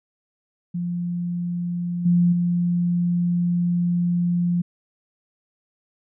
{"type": "tone with level steps", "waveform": "sine", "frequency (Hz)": 174.61, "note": "F3", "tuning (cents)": 0, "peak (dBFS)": [-23, -14, -18], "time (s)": [0.74, 4.62], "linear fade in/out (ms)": 10, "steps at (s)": [2.05, 2.32], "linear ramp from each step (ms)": 10, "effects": []}